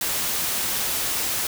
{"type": "noise", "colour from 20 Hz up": "white", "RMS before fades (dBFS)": -25, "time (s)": [0.01, 1.47], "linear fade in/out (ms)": 2, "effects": []}